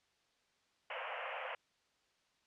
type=band-pass noise; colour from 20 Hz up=pink; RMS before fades=-43 dBFS; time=0.9-1.55 s; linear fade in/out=2 ms; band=500 to 3000 Hz; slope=96 dB/octave; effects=white hiss -75 dBFS RMS until 2.46 s + low-pass 5000 Hz 12 dB/octave